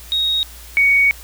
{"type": "tone pair in turn", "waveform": "sine", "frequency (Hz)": [3763, 2237], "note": ["A#7", "C#7"], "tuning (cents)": [16, 15], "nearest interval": "major sixth", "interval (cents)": 901, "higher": "first", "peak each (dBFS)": [-15, -10], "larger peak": "second", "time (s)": [[0.12, 0.43], [0.77, 1.11]], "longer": "second", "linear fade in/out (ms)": 0, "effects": ["added 58 Hz sine -38 dBFS peak until 1.23 s", "white hiss -40 dBFS RMS until 1.23 s"]}